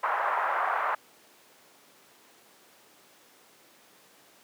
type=band-pass noise; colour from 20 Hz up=pink; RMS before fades=-28 dBFS; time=0.03-0.95 s; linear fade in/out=5 ms; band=760 to 1500 Hz; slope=24 dB/octave; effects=pink hiss -57 dBFS RMS until 4.43 s + high-pass 300 Hz 12 dB/octave